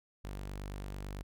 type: tone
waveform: sawtooth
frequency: 49 Hz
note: G1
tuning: in tune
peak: -36 dBFS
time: 0.24-1.23 s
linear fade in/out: 10 ms
effects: none